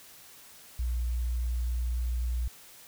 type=tone; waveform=sine; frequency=60.1 Hz; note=B1; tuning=46 cents flat; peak=-27 dBFS; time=0.79-2.48 s; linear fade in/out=5 ms; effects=white hiss -52 dBFS RMS until 2.87 s